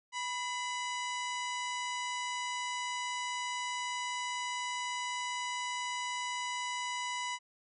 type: harmonic tone with a mistuned harmonic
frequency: 982 Hz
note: B5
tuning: 10 cents flat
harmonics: 1 / 2 / 3 / 4 / 5 / 6 / 7 / 8 / 9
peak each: -37 / -40 / -43 / -48 / -51 / -49 / -48 / -51 / -55 dBFS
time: 0.12-7.39 s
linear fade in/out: 50 ms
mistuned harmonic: 2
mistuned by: +54 cents
effects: none